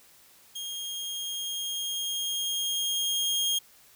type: tone with level ramp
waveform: sawtooth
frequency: 3242 Hz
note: G#7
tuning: 42 cents flat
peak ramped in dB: -31 to -21 dBFS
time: 0.55-3.59 s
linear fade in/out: 10 ms
effects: white hiss -57 dBFS RMS until 3.95 s